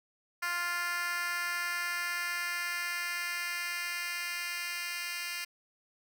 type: tone with high-pass filter sweep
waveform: 10% pulse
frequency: 349.1 Hz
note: F4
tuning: 1 cent flat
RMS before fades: -35 dBFS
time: 0.42-5.45 s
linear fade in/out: 10 ms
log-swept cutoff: 1400 to 2600 Hz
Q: 1.6
effects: none